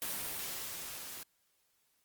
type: noise with level ramp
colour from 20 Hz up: white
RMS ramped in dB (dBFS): -37 to -46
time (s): 0.02-1.23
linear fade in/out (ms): 0
effects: white hiss -75 dBFS RMS until 2.04 s + Opus 32 kbps